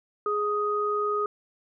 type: tone pair together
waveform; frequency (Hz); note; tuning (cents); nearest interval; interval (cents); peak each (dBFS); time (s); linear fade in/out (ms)
sine; 416.5 / 1248; G#4 / D#6; +5 / +5; octave + perfect fifth; 1900; -27 / -26; 0.26-1.26; 2
effects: none